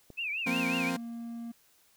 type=click; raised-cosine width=2 ms; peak=-34 dBFS; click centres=0.103 s
type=tone with vibrato; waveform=sine; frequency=2534 Hz; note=D#7; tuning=31 cents sharp; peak=-31 dBFS; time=0.17-0.91 s; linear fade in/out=20 ms; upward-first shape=triangle; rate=5.5 Hz; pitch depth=200 cents each way
type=chord; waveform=40% pulse; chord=F suspended fourth; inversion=none; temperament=just; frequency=174.61 / 232.8 / 261.9 Hz; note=F3 / Bb3 / C4; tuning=0 / -2 / +2 cents; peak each=-36 / -32 / -31 dBFS; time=0.46-0.97 s; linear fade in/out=10 ms
type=tone; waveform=triangle; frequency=233.1 Hz; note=A#3; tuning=in tune; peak=-35 dBFS; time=0.54-1.52 s; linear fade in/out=10 ms
effects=white hiss -65 dBFS RMS until 1.96 s